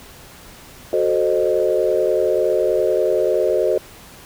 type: chord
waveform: sine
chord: F# diminished seventh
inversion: none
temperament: equal with one note detuned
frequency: 370 / 440 / 523.3 / 614.4 Hz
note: F#4 / A4 / C5 / Eb5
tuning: 0 / 0 / 0 / -22 cents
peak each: -20 dBFS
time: 0.93-3.78 s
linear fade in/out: 2 ms
effects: tanh soft clip ceiling -4 dBFS + pink hiss -42 dBFS RMS until 4.25 s